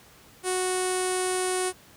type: tone with low-pass filter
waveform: sawtooth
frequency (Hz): 368.7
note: F#4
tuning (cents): -6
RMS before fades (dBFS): -27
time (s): 0.43-1.73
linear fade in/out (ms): 50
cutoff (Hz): 9400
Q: 7.4
effects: pink hiss -53 dBFS RMS until 1.96 s + high-pass 60 Hz 12 dB/octave